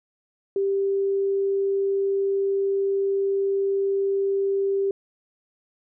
sine tone, 393.3 Hz, G4, 6 cents sharp, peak -20 dBFS, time 0.56-4.91 s, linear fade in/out 2 ms, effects none

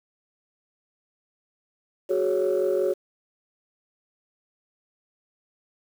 sine chord, F# suspended second, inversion none, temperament equal, 370 / 415.3 / 554.4 Hz, F#4 / G#4 / C#5, 0 / 0 / 0 cents, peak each -23 / -25 / -24 dBFS, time 2.09-2.94 s, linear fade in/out 20 ms, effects tanh soft clip ceiling -15 dBFS + 8-bit

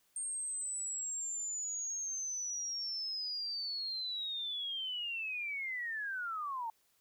sine linear sweep, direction down, 8650 to 880 Hz, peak -36 dBFS, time 0.16-6.7 s, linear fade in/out 2 ms, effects white hiss -73 dBFS RMS until 7 s

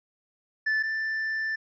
triangle tone pair in turn, 1751 / 1768.3 Hz, A6 / A6, -9 / +8 cents, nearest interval unison, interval 17 cents, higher second, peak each -21 / -25 dBFS, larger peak first, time 0.66-0.83 / 0.83-1.56 s, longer second, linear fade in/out 10 ms, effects resampled to 16000 Hz

